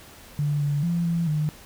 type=tone with pitch steps; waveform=sine; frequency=146.5 / 144.6 / 170.9 / 168.6 / 151.9 Hz; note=D3 / D3 / F3 / E3 / D#3; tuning=-4 / -27 / -37 / +39 / -41 cents; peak=-21 dBFS; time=0.39-1.49 s; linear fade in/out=0 ms; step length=220 ms; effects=pink hiss -47 dBFS RMS until 1.65 s